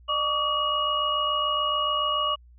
sine tone cluster, 605 / 1138 / 1205 / 2891 Hz, D#5 / C#6 / D6 / F#7, -49 / +45 / +44 / -41 cents, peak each -32 / -25 / -34 / -27 dBFS, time 0.08-2.36 s, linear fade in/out 20 ms, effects added 60 Hz sine -49 dBFS peak until 2.58 s

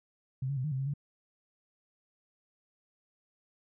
sine tone with pitch steps, 131.2 / 140.5 / 128.1 / 152.6 / 131.6 / 135.3 / 143.2 Hz, C3 / C#3 / C3 / D#3 / C3 / C#3 / D3, +5 / +24 / -36 / -33 / +10 / -42 / -43 cents, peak -30 dBFS, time 0.42-0.938 s, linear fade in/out 5 ms, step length 74 ms, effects none

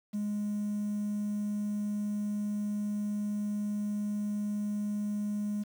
triangle tone, 207.6 Hz, G#3, in tune, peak -27 dBFS, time 0.13-5.64 s, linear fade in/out 20 ms, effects tanh soft clip ceiling -26 dBFS + 9-bit

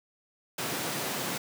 pink high-pass noise, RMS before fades -33 dBFS, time 0.58-1.38 s, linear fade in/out 5 ms, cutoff 140 Hz, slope 24 dB/octave, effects none

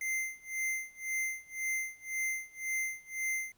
square tone with tremolo, 2083 Hz, C7, 8 cents flat, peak -31 dBFS, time 0.01-3.52 s, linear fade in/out 2 ms, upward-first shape sine, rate 1.9 Hz, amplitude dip 95%, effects pink hiss -71 dBFS RMS until 3.57 s

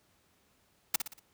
white noise with echo, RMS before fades -26 dBFS, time 0.94-0.96 s, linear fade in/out 5 ms, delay 59 ms, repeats 4, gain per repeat -7 dB, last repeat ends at 1.196 s, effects pink hiss -69 dBFS RMS until 1.33 s + high-pass 60 Hz 12 dB/octave

